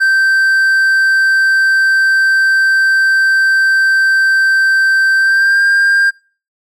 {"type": "tone with pitch glide", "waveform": "triangle", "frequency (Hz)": [1560, 1597.4], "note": ["G6", "G6"], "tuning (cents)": [-9, 32], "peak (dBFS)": -6, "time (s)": [0, 6.11], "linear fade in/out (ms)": 20, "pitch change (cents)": 41, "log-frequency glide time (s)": [5.17, 5.63], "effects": ["noise-tail reverb RT60 0.4 s tail -25 dB re dry"]}